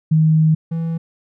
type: tone pair in turn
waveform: sine / triangle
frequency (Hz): 157.5 / 164.69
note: D#3 / E3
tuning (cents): +21 / -1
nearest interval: minor second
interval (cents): 78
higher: second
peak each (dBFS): -10 / -17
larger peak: first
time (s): 0.11-0.55 / 0.71-0.98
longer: first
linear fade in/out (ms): 10
effects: none